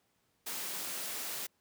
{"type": "high-pass noise", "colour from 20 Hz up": "white", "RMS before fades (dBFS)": -39, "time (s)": [0.46, 1.47], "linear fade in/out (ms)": 10, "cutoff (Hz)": 140, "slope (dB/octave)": 48, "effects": ["pink hiss -75 dBFS RMS until 1.6 s", "high-pass 80 Hz 12 dB/octave"]}